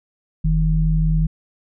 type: tone pair together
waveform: sine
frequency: 44.47 / 158.3 Hz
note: F1 / D#3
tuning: +32 / +30 cents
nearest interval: octave + minor seventh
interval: 2198 cents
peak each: -17 dBFS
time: 0.44-1.27 s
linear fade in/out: 10 ms
effects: none